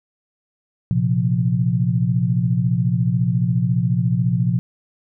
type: chord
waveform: sine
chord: Bb suspended second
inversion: none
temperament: equal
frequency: 116.54 / 130.81 / 174.61 Hz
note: Bb2 / C3 / F3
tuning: 0 / 0 / 0 cents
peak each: -20 dBFS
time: 0.91-4.59 s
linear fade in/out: 0 ms
effects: none